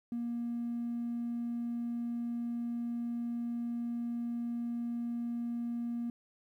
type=tone; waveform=triangle; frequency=236.6 Hz; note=A#3; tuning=26 cents sharp; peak=-30 dBFS; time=0.12-6.1 s; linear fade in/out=2 ms; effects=tanh soft clip ceiling -30 dBFS + 12-bit